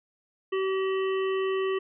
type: harmonic tone with a mistuned harmonic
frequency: 382.5 Hz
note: G4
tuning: 42 cents flat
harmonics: 1 / 3 / 5 / 7 / 8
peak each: -25 / -35 / -39 / -42 / -43 dBFS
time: 0.52-1.79 s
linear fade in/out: 10 ms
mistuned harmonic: 8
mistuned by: -24 cents
effects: none